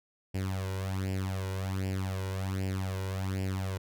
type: tone with flanger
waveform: sawtooth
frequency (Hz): 95.2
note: F#2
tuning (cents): +50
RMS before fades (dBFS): -33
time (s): 0.34-3.78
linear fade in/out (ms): 10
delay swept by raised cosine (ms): 0.39 to 2.09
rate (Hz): 1.3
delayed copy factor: +0.75
effects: none